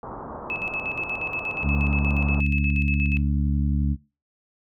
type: low-pass noise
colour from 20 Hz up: white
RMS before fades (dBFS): -36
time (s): 0.03-2.4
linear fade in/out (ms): 0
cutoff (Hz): 1200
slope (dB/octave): 48
type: tone with tremolo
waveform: sine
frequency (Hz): 2597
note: E7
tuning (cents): -26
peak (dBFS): -25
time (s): 0.5-3.17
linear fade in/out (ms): 0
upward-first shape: square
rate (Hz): 8.4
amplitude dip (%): 60
type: harmonic tone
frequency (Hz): 71.4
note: D2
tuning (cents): -48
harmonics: 1 / 2 / 3 / 4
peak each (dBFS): -22 / -25 / -27 / -33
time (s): 1.62-3.97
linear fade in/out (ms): 50
effects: noise-tail reverb RT60 0.3 s tail -21 dB re dry